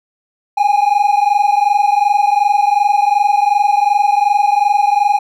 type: tone pair together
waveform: triangle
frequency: 807.9 / 830.6 Hz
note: G#5 / G#5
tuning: -48 / 0 cents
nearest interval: unison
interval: 48 cents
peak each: -11 dBFS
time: 0.57-5.19 s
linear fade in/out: 10 ms
effects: none